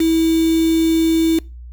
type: tone with quantisation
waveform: sine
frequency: 325.5 Hz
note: E4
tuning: 22 cents flat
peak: -12 dBFS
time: 0-1.39 s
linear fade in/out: 5 ms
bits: 4
effects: noise-tail reverb RT60 0.3 s tail -24 dB re dry + added 60 Hz sine -32 dBFS peak until 1.72 s

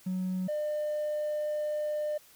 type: tone pair in turn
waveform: triangle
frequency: 185 / 601.4 Hz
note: F#3 / D5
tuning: 0 / +41 cents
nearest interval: octave + minor sixth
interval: 2041 cents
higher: second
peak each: -26 dBFS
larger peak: neither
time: 0.06-0.48 / 0.48-2.18 s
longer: second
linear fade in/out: 10 ms
effects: tanh soft clip ceiling -25 dBFS + white hiss -58 dBFS RMS until 2.35 s

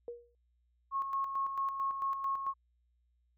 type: tone with exponential decay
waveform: sine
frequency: 476.2 Hz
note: A#4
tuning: 37 cents sharp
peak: -36 dBFS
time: 0.08-0.35 s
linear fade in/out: 1 ms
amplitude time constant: 58 ms
type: tone with tremolo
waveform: sine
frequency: 1090 Hz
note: C#6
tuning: 29 cents flat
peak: -30 dBFS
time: 0.91-2.54 s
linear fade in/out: 50 ms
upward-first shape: square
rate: 4.5 Hz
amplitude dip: 50%
effects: added 60 Hz sine -70 dBFS peak until 3.37 s

